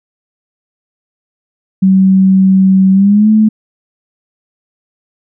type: tone with pitch glide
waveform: sine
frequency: 190.4 to 216.2 Hz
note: F#3 to A3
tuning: +50 to -30 cents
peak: -4 dBFS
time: 1.82-3.49 s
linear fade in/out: 10 ms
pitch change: +220 cents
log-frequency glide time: 2.92-3.29 s
effects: none